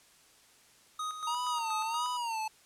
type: tone with tremolo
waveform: square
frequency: 1250 Hz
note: D#6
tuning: 8 cents sharp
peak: -34 dBFS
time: 0.99-2.17 s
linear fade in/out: 5 ms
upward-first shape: square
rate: 4.2 Hz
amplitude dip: 55%
type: tone with vibrato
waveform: square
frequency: 928 Hz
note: A#5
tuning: 8 cents flat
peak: -33 dBFS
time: 1.27-2.48 s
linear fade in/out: 5 ms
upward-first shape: sine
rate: 1.5 Hz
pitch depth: 110 cents each way
effects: white hiss -61 dBFS RMS until 2.65 s + low-pass 10000 Hz 12 dB/octave